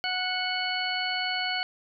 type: harmonic tone with a mistuned harmonic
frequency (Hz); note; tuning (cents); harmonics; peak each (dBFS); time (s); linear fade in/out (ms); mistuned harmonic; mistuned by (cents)
736; F#5; -9; 1 / 2 / 3 / 4 / 6; -33 / -33 / -33 / -33 / -33; 0.04-1.63; 0; 4; +22
effects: none